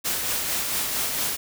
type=noise with tremolo; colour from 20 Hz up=white; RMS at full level=-25 dBFS; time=0.04-1.37 s; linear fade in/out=20 ms; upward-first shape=sine; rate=4.4 Hz; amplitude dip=30%; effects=none